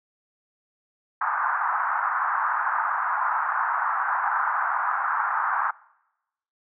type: band-pass noise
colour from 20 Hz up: white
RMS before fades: -25 dBFS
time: 1.21-5.71 s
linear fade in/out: 5 ms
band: 830 to 1500 Hz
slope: 48 dB/octave
effects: noise-tail reverb RT60 0.9 s tail -23 dB re dry